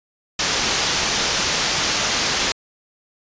white low-pass noise, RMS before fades -21 dBFS, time 0.39-2.52 s, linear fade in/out 2 ms, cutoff 6700 Hz, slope 48 dB/octave, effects resampled to 16000 Hz

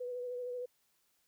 sine tone with vibrato, 493.9 Hz, B4, in tune, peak -37 dBFS, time 0-0.66 s, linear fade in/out 10 ms, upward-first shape sine, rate 13 Hz, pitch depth 25 cents each way, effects white hiss -75 dBFS RMS until 1.27 s

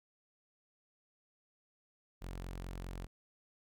sawtooth tone, 44.95 Hz, F#1, 49 cents flat, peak -38 dBFS, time 2.21-3.07 s, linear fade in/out 20 ms, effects none

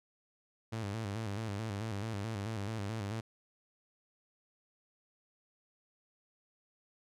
sawtooth tone with vibrato, 105.9 Hz, G#2, 34 cents sharp, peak -32 dBFS, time 0.72-3.21 s, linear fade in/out 10 ms, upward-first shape square, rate 4.6 Hz, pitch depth 97 cents each way, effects low-pass 9000 Hz 12 dB/octave

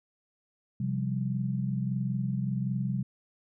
sine chord, C suspended fourth, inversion none, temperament equal, 130.81 / 174.61 / 196 Hz, C3 / F3 / G3, 0 / 0 / 0 cents, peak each -30 / -35 / -32 dBFS, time 0.8-3.03 s, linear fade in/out 5 ms, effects none

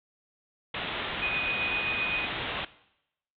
white low-pass noise, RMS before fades -34 dBFS, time 0.74-2.65 s, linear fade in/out 5 ms, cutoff 3700 Hz, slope 96 dB/octave
sine tone with tremolo, 2489 Hz, D#7, in tune, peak -26 dBFS, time 1.21-2.27 s, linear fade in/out 20 ms, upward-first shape triangle, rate 7.7 Hz, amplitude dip 35%
effects noise-tail reverb RT60 0.8 s tail -18 dB re dry

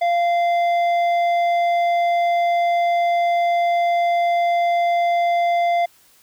sine tone with tanh clipping, 692 Hz, F5, 16 cents flat, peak -17 dBFS, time 0.01-5.86 s, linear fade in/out 10 ms, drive 9 dB, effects white hiss -54 dBFS RMS until 6.22 s

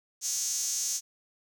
sawtooth tone with high-pass filter, 277.2 Hz, C#4, in tune, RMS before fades -31 dBFS, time 0.21-1.01 s, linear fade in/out 50 ms, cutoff 6300 Hz, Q 5.6, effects none

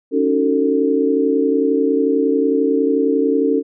sine chord, D# half-diminished seventh, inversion third, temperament just, 280 / 311.1 / 373.4 / 448 Hz, C#4 / D#4 / F#4 / A4, +18 / 0 / +16 / +31 cents, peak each -17 / -22 / -22 / -17 dBFS, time 0.11-3.63 s, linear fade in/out 50 ms, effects none

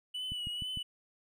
triangle tone with vibrato, 2960 Hz, F#7, in tune, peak -34 dBFS, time 0.14-0.83 s, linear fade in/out 10 ms, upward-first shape triangle, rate 2.2 Hz, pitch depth 47 cents each way
click train, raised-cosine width 5 ms, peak -30 dBFS, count 4, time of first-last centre 0.32-0.773 s, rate 6.62 Hz
effects none

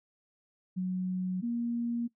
sine tone pair in turn, 184.2 / 236.1 Hz, F#3 / A#3, -7 / +22 cents, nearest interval major third, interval 429 cents, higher second, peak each -29 / -29 dBFS, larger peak neither, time 0.76-1.42 / 1.42-2.08 s, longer neither, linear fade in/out 20 ms, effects noise-tail reverb RT60 0.1 s tail -19 dB re dry

